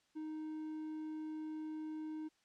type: tone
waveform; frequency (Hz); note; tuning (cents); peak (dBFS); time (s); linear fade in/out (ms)
triangle; 311.1; D#4; 0; -39; 0.15-2.29; 20
effects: white hiss -75 dBFS RMS until 2.44 s + low-pass 6000 Hz 12 dB/octave